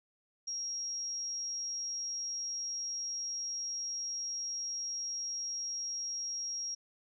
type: tone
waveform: sine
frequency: 5610 Hz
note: F8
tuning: 7 cents sharp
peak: -35 dBFS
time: 0.47-6.75 s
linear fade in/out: 10 ms
effects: none